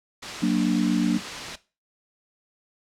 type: noise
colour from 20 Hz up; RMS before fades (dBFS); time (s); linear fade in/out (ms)
white; -32; 0.22-1.56; 10
type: chord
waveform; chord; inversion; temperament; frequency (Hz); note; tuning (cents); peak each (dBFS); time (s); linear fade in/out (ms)
sine; Gb augmented; none; equal; 185 / 233.1 / 293.7; Gb3 / Bb3 / D4; 0 / 0 / 0; -23; 0.42-1.18; 10
effects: noise-tail reverb RT60 0.3 s tail -17 dB re dry + low-pass 5000 Hz 12 dB/octave